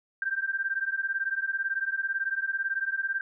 sine beating tone pair, 1568 / 1586 Hz, G6 / G6, 0 / +20 cents, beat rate 18 Hz, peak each -30 dBFS, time 0.22-3.21 s, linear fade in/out 2 ms, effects none

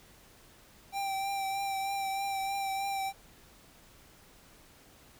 square tone with vibrato, 784 Hz, G5, in tune, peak -32 dBFS, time 0.92-3.13 s, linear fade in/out 50 ms, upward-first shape triangle, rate 3.2 Hz, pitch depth 26 cents each way, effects pink hiss -58 dBFS RMS until 5.19 s

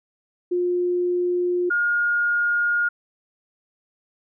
sine tone pair in turn, 355.5 / 1425.1 Hz, F4 / F6, +31 / +35 cents, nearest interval 2 octaves, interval 2404 cents, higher second, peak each -19 / -18 dBFS, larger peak second, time 0.51-1.7 / 1.7-2.89 s, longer neither, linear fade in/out 10 ms, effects none

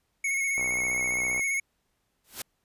square tone with vibrato, 2194 Hz, C#7, 18 cents flat, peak -26 dBFS, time 0.24-1.6 s, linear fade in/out 5 ms, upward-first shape square, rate 15 Hz, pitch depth 24 cents each way
click train, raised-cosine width 1 ms, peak -25 dBFS, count 52, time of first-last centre 0.58-1.395 s, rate 62.6 Hz
white noise with exponential growth, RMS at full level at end -30 dBFS, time 2.24-2.42 s, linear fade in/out 5 ms, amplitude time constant 39 ms
effects pink hiss -75 dBFS RMS until 2.64 s + resampled to 32000 Hz

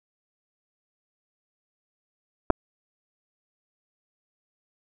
clicks, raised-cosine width 1 ms, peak -5 dBFS, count 2, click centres 2.502 / 2.505 s, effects none

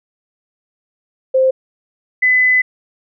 sine tone pair in turn, 523.3 / 2010 Hz, C5 / B6, 0 / +30 cents, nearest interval octave + major seventh, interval 2330 cents, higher second, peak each -9 dBFS, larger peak neither, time 1.34-1.51 / 2.22-2.62 s, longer second, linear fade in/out 10 ms, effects none

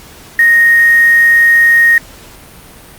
sine tone with quantisation, 1863 Hz, A#6, 2 cents flat, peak -4 dBFS, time 0.39-1.98 s, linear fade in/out 2 ms, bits 4, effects pink hiss -36 dBFS RMS until 2.98 s + Opus 48 kbps

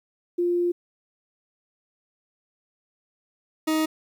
sine / 40% pulse tone pair in turn, 350 / 314 Hz, F4 / D#4, +4 / +16 cents, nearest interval major second, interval 188 cents, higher first, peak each -20 dBFS, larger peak neither, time 0.38-0.72 / 3.67-3.86 s, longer first, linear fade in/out 10 ms, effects 10-bit

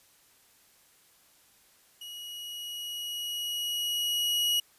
40% pulse tone with level ramp, 2906 Hz, F#7, 32 cents flat, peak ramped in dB -40 to -23 dBFS, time 2.01-4.6 s, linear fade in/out 5 ms, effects white hiss -62 dBFS RMS until 4.78 s + resampled to 32000 Hz

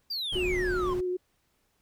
triangle exponential sweep, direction down, 4872 to 1010 Hz, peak -29 dBFS, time 0.1-0.94 s, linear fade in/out 10 ms
brown noise, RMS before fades -36 dBFS, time 0.32-1.01 s, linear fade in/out 10 ms
sine tone with vibrato, 363.4 Hz, F#4, 31 cents flat, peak -27 dBFS, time 0.35-1.17 s, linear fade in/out 10 ms, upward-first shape square, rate 7.7 Hz, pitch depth 12 cents each way
effects pink hiss -72 dBFS RMS until 1.81 s

